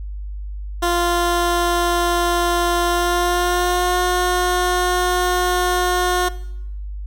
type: tone with pitch glide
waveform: 15% pulse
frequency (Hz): 348 to 360.1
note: F4 to F#4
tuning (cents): -6 to -47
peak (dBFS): -10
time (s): 0.82-6.29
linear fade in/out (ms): 10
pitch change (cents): +59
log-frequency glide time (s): 2.85-3.99
effects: noise-tail reverb RT60 0.8 s tail -18 dB re dry + added 50 Hz sine -26 dBFS peak until 7.06 s